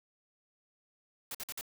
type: noise bursts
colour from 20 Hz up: white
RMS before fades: -40 dBFS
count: 4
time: 1.31-1.611 s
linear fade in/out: 2 ms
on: 37 ms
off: 51 ms
effects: none